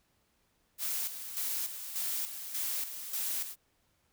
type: noise with tremolo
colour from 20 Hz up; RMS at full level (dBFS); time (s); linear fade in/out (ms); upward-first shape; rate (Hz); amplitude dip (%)
blue; -34; 0.78-3.56; 50; square; 1.7; 60
effects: pink hiss -73 dBFS RMS until 4.12 s